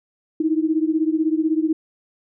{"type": "beating tone pair", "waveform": "sine", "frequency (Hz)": [311.1, 327.1], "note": ["D#4", "E4"], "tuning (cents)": [0, -13], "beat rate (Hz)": 16, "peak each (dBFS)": [-19, -21], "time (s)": [0.4, 1.73], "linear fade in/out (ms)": 5, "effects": []}